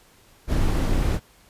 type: noise with amplitude modulation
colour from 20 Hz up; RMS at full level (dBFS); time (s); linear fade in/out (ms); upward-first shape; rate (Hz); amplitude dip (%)
brown; -19; 0.47-1.2; 50; sine; 290; 40
effects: pink hiss -55 dBFS RMS until 1.49 s + resampled to 32000 Hz